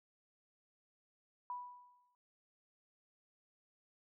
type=tone with exponential decay; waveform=sine; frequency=984 Hz; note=B5; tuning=7 cents flat; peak=-38 dBFS; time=1.5-2.15 s; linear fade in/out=1 ms; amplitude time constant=140 ms; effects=none